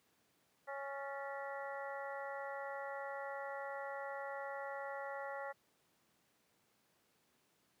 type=harmonic tone with a mistuned harmonic; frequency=277.2 Hz; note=C#4; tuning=in tune; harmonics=2 / 3 / 4 / 5 / 6 / 7; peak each=-45 / -47 / -52 / -50 / -55 / -51 dBFS; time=0.67-5.53 s; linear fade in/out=20 ms; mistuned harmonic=6; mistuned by=+93 cents; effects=pink hiss -75 dBFS RMS until 7.8 s + high-pass 150 Hz 12 dB/octave